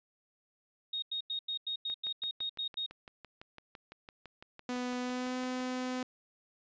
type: tone bursts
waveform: sine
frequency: 3729 Hz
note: A#7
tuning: in tune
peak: -33 dBFS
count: 11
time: 0.93-2.863 s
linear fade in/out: 5 ms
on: 93 ms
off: 91 ms
type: click train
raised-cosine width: 0.3 ms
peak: -32 dBFS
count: 23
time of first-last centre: 1.9-5.604 s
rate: 5.94 Hz
type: tone with pitch glide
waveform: sawtooth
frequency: 248.3 to 253.8 Hz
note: B3 to B3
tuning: +9 to +47 cents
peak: -30 dBFS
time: 4.69-6.03 s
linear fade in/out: 2 ms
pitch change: +38 cents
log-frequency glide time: 4.99-5.37 s
effects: resampled to 16000 Hz